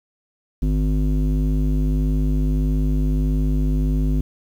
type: tone with low-pass filter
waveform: square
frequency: 50.8 Hz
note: G#1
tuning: 38 cents flat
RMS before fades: -19 dBFS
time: 0.62-4.21 s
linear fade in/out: 5 ms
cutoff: 250 Hz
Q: 2.2
effects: 8-bit